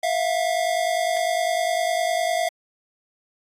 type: tone pair together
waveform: square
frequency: 658 / 707.9 Hz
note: E5 / F5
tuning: -3 / +23 cents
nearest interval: minor second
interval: 126 cents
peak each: -24 dBFS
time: 0.03-2.49 s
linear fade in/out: 5 ms
effects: low-pass 12000 Hz 12 dB/octave + AAC 64 kbps